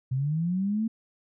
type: linear sweep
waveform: sine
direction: up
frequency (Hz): 125 to 227.5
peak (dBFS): -24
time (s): 0.11-0.88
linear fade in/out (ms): 10
effects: none